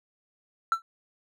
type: tone with exponential decay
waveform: triangle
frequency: 1341 Hz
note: E6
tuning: 29 cents sharp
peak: -14 dBFS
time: 0.72-0.82 s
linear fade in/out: 1 ms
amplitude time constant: 20 ms
effects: tanh soft clip ceiling -13 dBFS